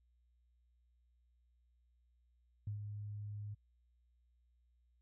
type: tone with ADSR envelope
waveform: sine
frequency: 103.83 Hz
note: G#2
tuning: in tune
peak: -37 dBFS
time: 2.67-3.55 s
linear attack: 3 ms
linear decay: 110 ms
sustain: -5 dB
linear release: 16 ms
effects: added 60 Hz sine -70 dBFS peak until 5.01 s